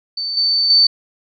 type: tone with level steps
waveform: sine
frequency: 4542 Hz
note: C#8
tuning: 41 cents sharp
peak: -20 / -13 / -8 dBFS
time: 0.17-0.87 s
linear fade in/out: 5 ms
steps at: 0.37 / 0.7 s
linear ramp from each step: 2 ms
effects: none